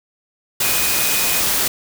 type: tone in noise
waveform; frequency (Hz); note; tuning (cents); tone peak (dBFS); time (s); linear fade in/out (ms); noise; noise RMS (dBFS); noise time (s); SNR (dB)
sine; 2489; D#7; 0; -26; 0.62-1.4; 5; white; -18; 0.6-1.68; -11
effects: none